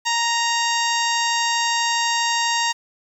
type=harmonic tone; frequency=932.3 Hz; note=A#5; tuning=in tune; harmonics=1 / 2 / 3 / 4 / 5 / 6 / 7 / 8; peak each=-22 / -25 / -27 / -28 / -29 / -30 / -30 / -31 dBFS; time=0.05-2.73 s; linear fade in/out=20 ms; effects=8-bit